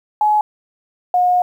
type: tone pair in turn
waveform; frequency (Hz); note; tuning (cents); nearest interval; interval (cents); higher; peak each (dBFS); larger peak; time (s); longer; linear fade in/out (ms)
sine; 846 / 720.7; G#5 / F#5; +32 / -46; minor third; 278; first; -11; neither; 0.21-0.41 / 1.14-1.42; second; 2
effects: 8-bit